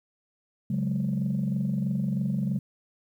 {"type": "chord", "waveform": "sine", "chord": "C# suspended fourth", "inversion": "none", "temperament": "just", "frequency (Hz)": [138.59, 184.79, 207.9], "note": ["C#3", "F#3", "G#3"], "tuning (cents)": [0, -2, 2], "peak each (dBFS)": -28, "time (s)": [0.7, 2.59], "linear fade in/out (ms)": 5, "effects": ["tanh soft clip ceiling -19 dBFS", "10-bit"]}